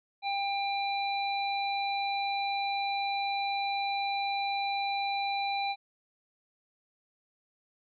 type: harmonic tone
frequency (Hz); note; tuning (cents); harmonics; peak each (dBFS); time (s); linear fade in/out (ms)
796; G5; +26; 1 / 3 / 5; -30 / -36 / -37; 0.22-5.76; 50
effects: none